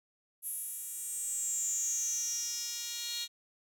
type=tone with high-pass filter sweep; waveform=10% pulse; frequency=473 Hz; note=A#4; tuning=25 cents sharp; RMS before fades=-36 dBFS; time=0.42-3.28 s; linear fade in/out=50 ms; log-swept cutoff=11000 to 4100 Hz; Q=9.5; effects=none